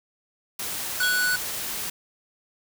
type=noise; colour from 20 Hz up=white; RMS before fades=-31 dBFS; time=0.59-1.9 s; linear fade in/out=5 ms
type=tone; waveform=square; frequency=1480 Hz; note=F#6; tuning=in tune; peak=-22 dBFS; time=1-1.36 s; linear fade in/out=5 ms
type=tone with exponential decay; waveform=sine; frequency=3322 Hz; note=G#7; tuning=in tune; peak=-25 dBFS; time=1.03-1.44 s; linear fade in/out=0 ms; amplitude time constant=89 ms
effects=none